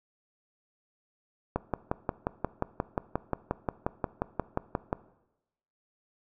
click train, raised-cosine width 1 ms, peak -13 dBFS, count 20, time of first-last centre 1.56-4.929 s, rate 5.64 Hz, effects noise-tail reverb RT60 0.9 s tail -18 dB re dry

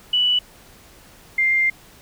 sine tone pair in turn, 2960 / 2102 Hz, F#7 / C7, 0 / +7 cents, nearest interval tritone, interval 593 cents, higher first, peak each -15 dBFS, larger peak neither, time 0.13-0.39 / 1.38-1.7 s, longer second, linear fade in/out 5 ms, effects pink hiss -48 dBFS RMS until 2.01 s

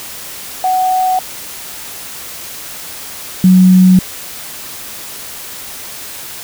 sine tone pair in turn, 744 / 184.88 Hz, F#5 / F#3, +9 / -1 cents, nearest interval 2 octaves, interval 2410 cents, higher first, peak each -10 / -3 dBFS, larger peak second, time 0.64-1.19 / 3.44-3.99 s, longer neither, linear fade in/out 2 ms, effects white hiss -28 dBFS RMS until 6.43 s

